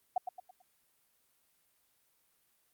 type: tone with echo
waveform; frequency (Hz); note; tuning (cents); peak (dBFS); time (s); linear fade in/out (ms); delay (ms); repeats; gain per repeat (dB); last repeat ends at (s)
sine; 735; F#5; -12; -26; 0.16-0.18; 5; 110; 4; -8; 0.62
effects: white hiss -73 dBFS RMS until 2.73 s + Opus 32 kbps